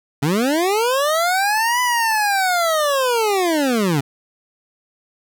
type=linear two-way sweep; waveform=25% pulse; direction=up then down; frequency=130.81 to 1001 to 130.81 Hz; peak=-12 dBFS; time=0.22-4.01 s; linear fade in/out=10 ms; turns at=1.81 s; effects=none